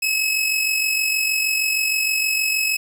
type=tone with amplitude modulation; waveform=sawtooth; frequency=2575 Hz; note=E7; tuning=41 cents flat; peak=-13 dBFS; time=0.02-2.77 s; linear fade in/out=10 ms; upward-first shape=sine; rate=46.4 Hz; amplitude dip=45%; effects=8-bit